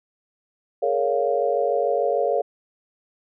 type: chord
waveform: sine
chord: Bb minor seventh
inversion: third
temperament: just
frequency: 419.5 / 466.2 / 559.4 / 699.2 Hz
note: Ab4 / Bb4 / Db5 / F5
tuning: +17 / 0 / +16 / +2 cents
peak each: -26 / -24 / -23 / -25 dBFS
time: 0.82-2.42 s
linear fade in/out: 10 ms
effects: none